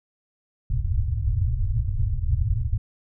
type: low-pass noise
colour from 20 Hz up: white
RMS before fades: -23 dBFS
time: 0.7-2.78 s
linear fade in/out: 5 ms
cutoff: 120 Hz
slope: 96 dB/octave
effects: none